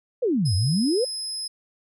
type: exponential two-way sweep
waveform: sine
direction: down then up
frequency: 538 to 87.31 to 538 Hz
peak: -19 dBFS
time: 0.22-1.05 s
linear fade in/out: 10 ms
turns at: 0.55 s
type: tone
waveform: 35% pulse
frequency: 5100 Hz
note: D#8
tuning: 42 cents sharp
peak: -26 dBFS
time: 0.45-1.48 s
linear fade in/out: 10 ms
effects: none